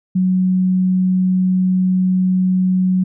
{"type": "tone", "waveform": "sine", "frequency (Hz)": 185, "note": "F#3", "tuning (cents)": 0, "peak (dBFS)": -12, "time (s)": [0.15, 3.04], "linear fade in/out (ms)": 10, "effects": []}